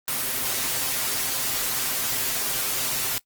white noise with comb filter, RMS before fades -26 dBFS, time 0.08-3.18 s, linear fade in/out 0 ms, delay 7.7 ms, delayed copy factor +0.7, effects noise-tail reverb RT60 0.1 s tail -21 dB re dry + Opus 24 kbps

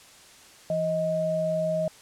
sine tone pair together, 167.59 / 628 Hz, E3 / D#5, +29 / +16 cents, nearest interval octave + major seventh, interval 2287 cents, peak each -31 / -24 dBFS, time 0.7-1.88 s, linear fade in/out 2 ms, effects white hiss -51 dBFS RMS until 2.01 s + low-pass 9000 Hz 12 dB/octave

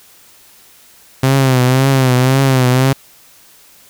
sawtooth tone with vibrato, 130.81 Hz, C3, in tune, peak -5 dBFS, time 1.23-2.93 s, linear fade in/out 5 ms, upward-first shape triangle, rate 1.9 Hz, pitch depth 86 cents each way, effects white hiss -45 dBFS RMS until 3.89 s

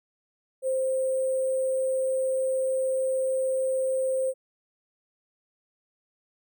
sine tone with sample-and-hold, 523.3 Hz, C5, in tune, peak -23 dBFS, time 0.62-4.34 s, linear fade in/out 50 ms, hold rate 8820 Hz, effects none

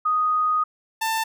sine / sawtooth tone pair in turn, 1244.5 / 891 Hz, D#6 / A5, 0 / +22 cents, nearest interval tritone, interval 578 cents, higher first, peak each -18 dBFS, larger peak neither, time 0.05-0.64 / 1.01-1.24 s, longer first, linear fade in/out 10 ms, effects none

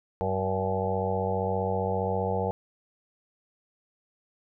harmonic tone with a mistuned harmonic, 95.1 Hz, F#2, 48 cents sharp, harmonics 1 / 2 / 4 / 5 / 6 / 7 / 8 / 9, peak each -32 / -34 / -38 / -30 / -35 / -35 / -35 / -34 dBFS, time 0.21-2.51 s, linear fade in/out 0 ms, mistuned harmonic 8, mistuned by +30 cents, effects none

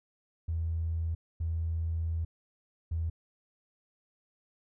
triangle tone bursts at uneven times, 82 Hz, E2, 9 cents flat, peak -25 dBFS, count 3, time 0.48-1.15 / 1.4-2.25 / 2.91-3.1 s, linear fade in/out 10 ms, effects tanh soft clip ceiling -27 dBFS

